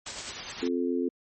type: noise with tremolo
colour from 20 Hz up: white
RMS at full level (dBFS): -34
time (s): 0.06-0.68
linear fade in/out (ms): 5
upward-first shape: sine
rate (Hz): 9.7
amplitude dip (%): 40
type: harmonic tone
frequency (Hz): 87.31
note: F2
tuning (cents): 0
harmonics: 3 / 4 / 5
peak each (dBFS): -28 / -30 / -32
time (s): 0.62-1.09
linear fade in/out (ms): 10
effects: MP3 32 kbps